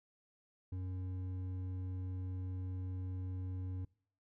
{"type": "tone with hard clipping", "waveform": "sine", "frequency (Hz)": 92.5, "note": "F#2", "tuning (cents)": 0, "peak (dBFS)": -40, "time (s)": [0.72, 3.85], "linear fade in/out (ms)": 5, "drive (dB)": 7, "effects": ["noise-tail reverb RT60 0.5 s tail -23 dB re dry"]}